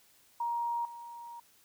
sine tone with level steps, 942 Hz, A#5, 18 cents sharp, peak -30 / -43 dBFS, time 0.4-1.4 s, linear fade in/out 5 ms, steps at 0.85 s, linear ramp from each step 2 ms, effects white hiss -64 dBFS RMS until 1.64 s

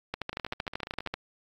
two click trains, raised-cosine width 0.3 ms, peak -15 / -22 dBFS, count 14 / 12, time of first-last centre 0.14-1.14 / 0.33-1.073 s, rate 13 / 14.8 Hz, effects AAC 48 kbps

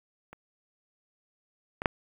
clicks, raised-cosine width 0.5 ms, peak -30 / -18 / -7 dBFS, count 3, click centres 0.33 / 1.819 / 1.858 s, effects 8-bit

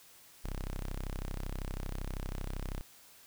sawtooth tone, 32.7 Hz, C1, in tune, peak -32 dBFS, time 0.44-2.81 s, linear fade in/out 0 ms, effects white hiss -58 dBFS RMS until 3.26 s

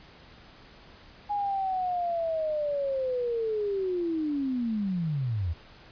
sine linear sweep, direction down, 830.6 to 76 Hz, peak -26 dBFS, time 1.29-5.54 s, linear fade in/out 20 ms, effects pink hiss -52 dBFS RMS until 5.91 s + resampled to 11025 Hz

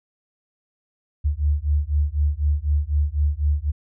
sine beating tone pair, 71.8 / 75.8 Hz, D2 / D#2, -39 / -45 cents, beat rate 4 Hz, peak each -21 dBFS, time 1.24-3.72 s, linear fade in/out 20 ms, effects none

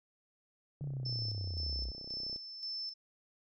sine linear sweep, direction down, 146.83 to 55 Hz, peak -36 dBFS, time 0.81-1.91 s, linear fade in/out 5 ms
click train, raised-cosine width 2 ms, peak -38 dBFS, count 50, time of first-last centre 0.81-2.361 s, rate 31.6 Hz
sine tone with tremolo, 5290 Hz, E8, 5 cents sharp, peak -37 dBFS, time 1.05-2.94 s, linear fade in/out 10 ms, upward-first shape square, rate 1.9 Hz, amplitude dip 55%
effects none

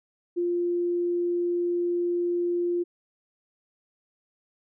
sine tone, 349.2 Hz, F4, in tune, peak -23 dBFS, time 0.36-2.84 s, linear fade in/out 20 ms, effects none

